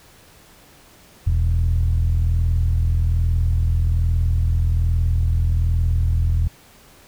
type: tone with low-pass filter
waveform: sawtooth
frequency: 41.2 Hz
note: E1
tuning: in tune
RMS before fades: -18 dBFS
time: 1.26-6.48 s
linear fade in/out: 10 ms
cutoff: 100 Hz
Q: 9.4
effects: pink hiss -49 dBFS RMS until 7.07 s